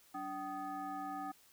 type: tone with frequency modulation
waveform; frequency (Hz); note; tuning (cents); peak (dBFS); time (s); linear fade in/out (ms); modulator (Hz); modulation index
sine; 767; G5; -38; -39; 0.14-1.32; 10; 477; 1.1
effects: white hiss -65 dBFS RMS until 1.52 s